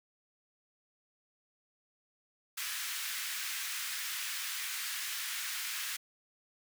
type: high-pass noise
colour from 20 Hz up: pink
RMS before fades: -38 dBFS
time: 2.57-5.97 s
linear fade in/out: 10 ms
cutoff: 1500 Hz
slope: 24 dB/octave
effects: none